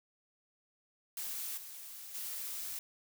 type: noise with level steps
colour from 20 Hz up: blue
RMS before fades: -40 / -48 / -41 dBFS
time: 1.17-2.79 s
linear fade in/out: 2 ms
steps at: 1.57 / 2.14 s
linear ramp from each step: 10 ms
effects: none